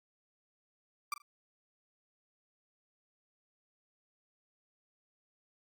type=tone with echo; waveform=35% pulse; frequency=1174.7 Hz; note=D6; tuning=in tune; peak=-31 dBFS; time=1.12-1.14 s; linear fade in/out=2 ms; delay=40 ms; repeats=2; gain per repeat=-13 dB; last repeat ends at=1.22 s; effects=Opus 48 kbps